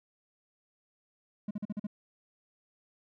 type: tone bursts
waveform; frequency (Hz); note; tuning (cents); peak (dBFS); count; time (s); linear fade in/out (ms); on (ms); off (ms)
triangle; 208; G#3; +3; -30; 6; 1.48-1.869; 5; 29; 43
effects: none